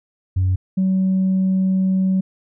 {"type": "tone pair in turn", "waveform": "sine", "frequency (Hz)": [93, 188.81], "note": ["F#2", "F#3"], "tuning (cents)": [9, 35], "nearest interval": "octave", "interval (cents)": 1226, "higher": "second", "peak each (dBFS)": -13, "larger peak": "neither", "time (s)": [[0.36, 0.56], [0.77, 2.21]], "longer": "second", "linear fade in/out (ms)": 10, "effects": ["tanh soft clip ceiling -12 dBFS"]}